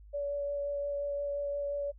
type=tone with vibrato; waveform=sine; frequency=571 Hz; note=D5; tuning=49 cents flat; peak=-31 dBFS; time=0.13-1.92 s; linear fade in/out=20 ms; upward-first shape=sine; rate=5.7 Hz; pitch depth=10 cents each way; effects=noise-tail reverb RT60 0.1 s tail -24 dB re dry + added 51 Hz sine -50 dBFS peak until 1.98 s